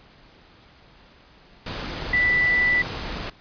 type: tone in noise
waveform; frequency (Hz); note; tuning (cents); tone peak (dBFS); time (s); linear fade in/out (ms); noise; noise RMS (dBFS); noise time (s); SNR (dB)
sine; 1975.5; B6; 0; -17; 2.13-2.82; 5; pink; -31; 1.66-3.3; +11
effects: pink hiss -52 dBFS RMS until 3.4 s + resampled to 11025 Hz